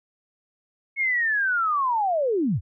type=linear sweep; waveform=sine; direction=down; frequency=2200 to 66.1 Hz; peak=-20 dBFS; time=0.96-2.61 s; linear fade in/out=50 ms; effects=none